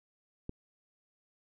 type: click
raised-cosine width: 3 ms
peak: -25 dBFS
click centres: 0.494 s
effects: none